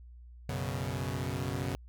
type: chord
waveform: sawtooth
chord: F# suspended fourth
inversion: none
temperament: equal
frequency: 92.5 / 123.47 / 138.59 Hz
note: F#2 / B2 / C#3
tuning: 0 / 0 / 0 cents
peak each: -33 dBFS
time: 0.49-1.75 s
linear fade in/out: 0 ms
effects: added 60 Hz sine -48 dBFS peak until 1.88 s